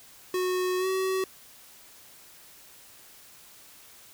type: tone with pitch glide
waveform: square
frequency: 366.6 to 378.2 Hz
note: F#4 to F#4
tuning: -16 to +38 cents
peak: -26 dBFS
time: 0.34-1.24 s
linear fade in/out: 2 ms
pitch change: +54 cents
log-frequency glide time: 0.78-0.87 s
effects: white hiss -52 dBFS RMS until 4.13 s